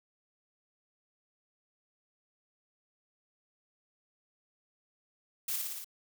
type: noise with echo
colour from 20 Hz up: blue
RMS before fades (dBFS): -34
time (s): 5.48-5.56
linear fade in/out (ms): 5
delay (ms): 57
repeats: 5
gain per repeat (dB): -2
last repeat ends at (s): 5.845
effects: none